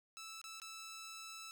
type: tone with dropouts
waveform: 10% pulse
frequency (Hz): 1316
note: E6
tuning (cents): -3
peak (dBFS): -40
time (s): 0.17-1.51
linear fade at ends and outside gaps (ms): 0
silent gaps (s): 0.415-0.441 / 0.6-0.618
effects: none